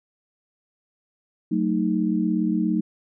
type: chord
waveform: sine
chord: D# diminished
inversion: first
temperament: just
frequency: 186.68 / 224 / 311.1 Hz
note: F#3 / A3 / D#4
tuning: +16 / +31 / 0 cents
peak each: -24 dBFS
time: 1.51-2.81 s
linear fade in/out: 10 ms
effects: none